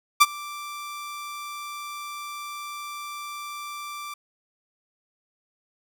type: tone with ADSR envelope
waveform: sawtooth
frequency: 1174.7 Hz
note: D6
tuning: in tune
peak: -6 dBFS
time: 0.2-4.14 s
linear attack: 17 ms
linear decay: 36 ms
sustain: -24 dB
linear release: 5 ms
effects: none